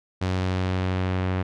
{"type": "tone with low-pass filter sweep", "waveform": "sawtooth", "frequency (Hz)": 92.6, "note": "F#2", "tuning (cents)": 2, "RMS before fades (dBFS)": -25, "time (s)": [0.21, 1.43], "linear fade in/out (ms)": 10, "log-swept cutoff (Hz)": [5100, 2400], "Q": 0.93, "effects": []}